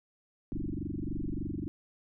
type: tone with frequency modulation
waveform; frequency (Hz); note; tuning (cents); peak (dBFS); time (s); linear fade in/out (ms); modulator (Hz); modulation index
sine; 151.4; D#3; -47; -32; 0.52-1.68; 0; 23.4; 7.6
effects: none